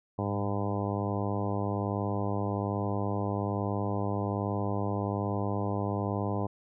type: harmonic tone with a mistuned harmonic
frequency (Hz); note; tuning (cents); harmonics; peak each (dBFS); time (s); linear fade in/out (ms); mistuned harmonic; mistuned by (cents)
101.2; G#2; -44; 1 / 2 / 3 / 4 / 5 / 6 / 7 / 8 / 9 / 10; -32 / -35 / -37 / -38 / -39 / -40 / -40 / -41 / -42 / -42; 0.18-6.47; 10; 1; +48
effects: none